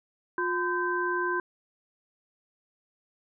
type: tone cluster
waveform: sine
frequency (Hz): 356.1 / 1018 / 1556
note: F4 / C6 / G6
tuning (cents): +34 / -48 / -13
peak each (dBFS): -30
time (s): 0.38-1.4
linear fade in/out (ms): 2
effects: none